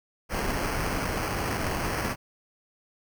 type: noise with sample-and-hold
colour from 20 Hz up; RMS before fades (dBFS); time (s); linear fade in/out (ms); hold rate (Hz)
pink; -29; 0.29-2.16; 50; 3675
effects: none